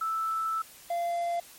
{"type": "tone pair in turn", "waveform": ["sine", "triangle"], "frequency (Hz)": [1318.5, 689.2], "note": ["E6", "F5"], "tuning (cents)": [0, -23], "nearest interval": "major seventh", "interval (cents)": 1123, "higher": "first", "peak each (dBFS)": [-27, -25], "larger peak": "second", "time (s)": [[0.01, 0.62], [0.9, 1.4]], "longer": "first", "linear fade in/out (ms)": 5, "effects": ["white hiss -51 dBFS RMS until 1.58 s", "MP3 64 kbps"]}